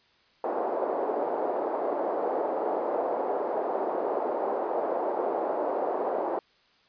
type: band-pass noise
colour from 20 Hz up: white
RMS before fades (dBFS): -29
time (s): 0.44-6.39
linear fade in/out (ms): 2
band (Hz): 360 to 770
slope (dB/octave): 24
effects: white hiss -63 dBFS RMS until 6.88 s + resampled to 11025 Hz